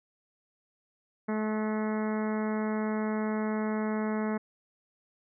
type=harmonic tone with a mistuned harmonic; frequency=215.7 Hz; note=A3; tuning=34 cents flat; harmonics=1 / 2 / 3 / 4 / 5 / 6 / 7 / 8 / 9 / 10; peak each=-29 / -35 / -39 / -41 / -43 / -45 / -46 / -47 / -48 / -49 dBFS; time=1.28-4.38 s; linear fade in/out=10 ms; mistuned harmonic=7; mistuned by=-22 cents; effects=none